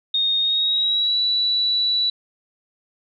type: tone with pitch glide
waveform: sine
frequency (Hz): 3700 to 3943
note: A#7 to B7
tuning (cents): -14 to -4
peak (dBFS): -17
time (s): 0.14-2.1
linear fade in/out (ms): 5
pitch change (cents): +110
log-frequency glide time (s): 0.4-1.19
effects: none